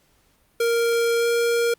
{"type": "tone with pitch glide", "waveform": "square", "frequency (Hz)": [466.2, 469.4], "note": ["A#4", "A#4"], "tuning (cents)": [0, 12], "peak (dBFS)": -19, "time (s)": [0.6, 1.74], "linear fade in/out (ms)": 5, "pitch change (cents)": 12, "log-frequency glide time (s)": [1.18, 1.26], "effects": ["pink hiss -62 dBFS RMS until 1.78 s", "Opus 48 kbps"]}